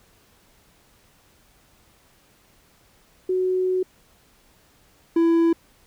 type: tone pair in turn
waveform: sine / triangle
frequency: 370 / 333.1 Hz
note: F#4 / E4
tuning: 0 / +18 cents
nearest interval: major second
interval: 182 cents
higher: first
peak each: -19 / -13 dBFS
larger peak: second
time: 3.29-3.83 / 5.16-5.53 s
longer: first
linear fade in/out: 5 ms
effects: pink hiss -58 dBFS RMS until 5.86 s